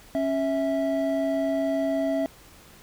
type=tone pair together; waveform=triangle; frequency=275 / 654 Hz; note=C#4 / E5; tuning=-14 / -14 cents; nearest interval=octave + minor third; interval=1500 cents; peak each=-24 / -23 dBFS; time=0.15-2.26 s; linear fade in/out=0 ms; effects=pink hiss -51 dBFS RMS until 2.82 s